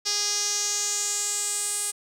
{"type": "tone with band-pass filter sweep", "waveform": "sawtooth", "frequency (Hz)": 410.9, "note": "G#4", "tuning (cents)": -18, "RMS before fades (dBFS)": -27, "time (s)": [0.05, 1.92], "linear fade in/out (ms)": 20, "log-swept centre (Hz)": [5400, 8800], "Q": 4.4, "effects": []}